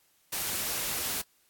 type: noise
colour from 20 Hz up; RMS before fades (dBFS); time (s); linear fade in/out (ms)
white; -32; 0.32-1.22; 10
effects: white hiss -67 dBFS RMS until 1.49 s + AAC 64 kbps